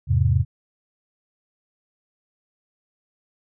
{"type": "chord", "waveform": "sine", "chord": "E augmented", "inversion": "none", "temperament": "equal with one note detuned", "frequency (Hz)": [83.36, 103.83, 130.81], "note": ["E2", "G#2", "B#2"], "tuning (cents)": [20, 0, 0], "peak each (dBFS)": -20, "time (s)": [0.07, 0.45], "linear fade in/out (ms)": 50, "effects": []}